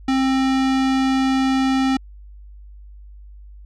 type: tone with low-pass filter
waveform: square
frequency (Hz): 265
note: C4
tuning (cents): +22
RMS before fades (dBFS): -18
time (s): 0.08-1.97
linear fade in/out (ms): 5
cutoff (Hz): 5100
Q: 0.79
effects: added 50 Hz sine -38 dBFS peak until 3.65 s